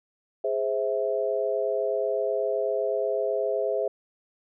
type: chord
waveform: sine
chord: Ab augmented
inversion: none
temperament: equal with one note detuned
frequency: 415.3 / 523.3 / 654.3 Hz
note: Ab4 / C5 / E5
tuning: 0 / 0 / -13 cents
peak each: -28 dBFS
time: 0.44-3.88 s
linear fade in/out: 5 ms
effects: none